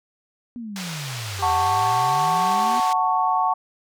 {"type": "exponential two-way sweep", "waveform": "sine", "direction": "down then up", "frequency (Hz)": [246.9, 81.6, 246.9], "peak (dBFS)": -30, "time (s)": [0.56, 2.8], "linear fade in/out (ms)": 0, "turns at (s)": 1.51}
{"type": "band-pass noise", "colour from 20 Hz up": "white", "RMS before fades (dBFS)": -34, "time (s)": [0.76, 2.93], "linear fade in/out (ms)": 0, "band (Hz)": [520, 5500], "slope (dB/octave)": 12}
{"type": "tone with pitch glide", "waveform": "15% pulse", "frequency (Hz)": [395.7, 391.2], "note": ["G4", "G4"], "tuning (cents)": [16, -4], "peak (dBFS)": -26, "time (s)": [1.39, 2.78], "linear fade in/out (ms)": 0, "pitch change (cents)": -20, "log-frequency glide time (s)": [2.42, 2.65]}
{"type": "chord", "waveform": "sine", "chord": "F# minor", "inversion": "none", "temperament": "just", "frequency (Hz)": [740, 888, 1110], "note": ["F#5", "A5", "C#6"], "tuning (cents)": [0, 16, 2], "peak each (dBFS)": [-22, -22, -22], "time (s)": [1.42, 3.54], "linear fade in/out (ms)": 10}
{"effects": []}